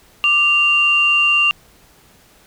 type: tone pair together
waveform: sine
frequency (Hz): 1182.9 / 2778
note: D6 / F7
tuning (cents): +12 / -10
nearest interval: octave + minor third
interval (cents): 1478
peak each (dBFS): -20 / -11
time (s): 0.24-1.51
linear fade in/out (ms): 0
effects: tanh soft clip ceiling -4 dBFS + pink hiss -50 dBFS RMS until 2.46 s